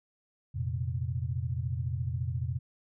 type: chord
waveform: sine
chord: F suspended fourth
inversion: none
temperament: equal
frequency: 87.31 / 116.54 / 130.81 Hz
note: F2 / Bb2 / C3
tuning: 0 / 0 / 0 cents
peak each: -34 dBFS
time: 0.54-2.59 s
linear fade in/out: 20 ms
effects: none